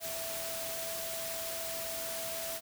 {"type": "tone in noise", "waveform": "sine", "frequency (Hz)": 659.3, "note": "E5", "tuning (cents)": 0, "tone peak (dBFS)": -41, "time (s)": [0, 2.61], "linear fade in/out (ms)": 50, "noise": "white", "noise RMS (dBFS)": -39, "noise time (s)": [0, 2.61], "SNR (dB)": -5, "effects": []}